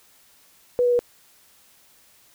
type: tone with pitch steps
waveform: sine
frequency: 490.9 / 487.2 / 483.6 Hz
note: B4 / B4 / B4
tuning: -10 / -24 / -36 cents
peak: -16 dBFS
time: 0.79-0.991 s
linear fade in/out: 0 ms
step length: 67 ms
effects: white hiss -56 dBFS RMS until 2.34 s